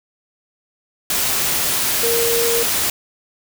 sine tone in noise, 466.2 Hz, A#4, in tune, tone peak -18 dBFS, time 2.03-2.63 s, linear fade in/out 2 ms, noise white, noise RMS -19 dBFS, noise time 1.1-2.9 s, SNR -2 dB, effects none

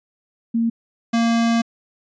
sine / square tone pair in turn, 230 / 231.2 Hz, A#3 / A#3, -23 / -14 cents, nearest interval unison, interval 9 cents, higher second, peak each -16 dBFS, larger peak neither, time 0.54-0.7 / 1.13-1.62 s, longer second, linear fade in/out 10 ms, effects resampled to 16000 Hz

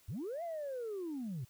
sine linear two-way sweep, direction up then down, 71.3 to 698.5 to 111.7 Hz, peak -36 dBFS, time 0.08-1.45 s, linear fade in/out 10 ms, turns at 0.43 s, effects tanh soft clip ceiling -35 dBFS + white hiss -66 dBFS RMS until 1.49 s

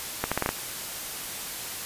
accelerating click train, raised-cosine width 0.5 ms, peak -9 dBFS, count 6, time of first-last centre 0.24-0.491 s, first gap 76 ms, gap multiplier 0.79, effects white hiss -35 dBFS RMS until 1.85 s + resampled to 32000 Hz

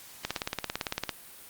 click train, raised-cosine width 0.2 ms, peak -12 dBFS, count 16, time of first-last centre 0.25-1.093 s, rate 17.8 Hz, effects white hiss -49 dBFS RMS until 1.49 s + Opus 48 kbps

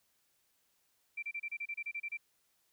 sine tone bursts, 2349 Hz, D7, in tune, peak -36 dBFS, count 12, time 1.17-2.173 s, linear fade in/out 10 ms, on 57 ms, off 29 ms, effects white hiss -75 dBFS RMS until 2.72 s

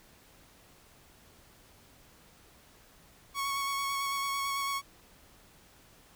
sawtooth tone with vibrato, 1108.7 Hz, C#6, in tune, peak -27 dBFS, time 3.34-4.82 s, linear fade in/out 50 ms, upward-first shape square, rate 9 Hz, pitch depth 12 cents each way, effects pink hiss -59 dBFS RMS until 6.15 s

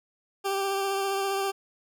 20% pulse tone with vibrato, 392 Hz, G4, in tune, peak -21 dBFS, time 0.44-1.52 s, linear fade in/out 20 ms, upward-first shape triangle, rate 15 Hz, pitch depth 22 cents each way, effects none

